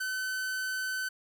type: tone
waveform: 45% pulse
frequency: 1520 Hz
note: F#6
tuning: 46 cents sharp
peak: -31 dBFS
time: 0-1.09 s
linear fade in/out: 10 ms
effects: none